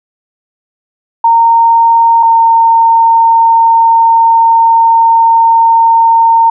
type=tone pair in turn; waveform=sine; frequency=921 / 914.1 Hz; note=A#5 / A#5; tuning=-21 / -34 cents; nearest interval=unison; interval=13 cents; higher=first; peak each=-3 dBFS; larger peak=neither; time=1.24-2.23 / 2.23-6.5 s; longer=second; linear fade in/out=5 ms; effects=none